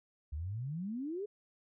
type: exponential sweep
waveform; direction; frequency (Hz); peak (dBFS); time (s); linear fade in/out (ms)
sine; up; 69.3 to 430; -36; 0.32-1.26; 10
effects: none